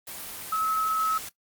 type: tone in noise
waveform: sine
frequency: 1292 Hz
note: E6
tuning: 35 cents flat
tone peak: -23 dBFS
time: 0.52-1.18 s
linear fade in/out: 5 ms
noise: white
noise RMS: -38 dBFS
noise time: 0.07-1.29 s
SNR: +12 dB
effects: noise-tail reverb RT60 0.1 s tail -17 dB re dry + Opus 24 kbps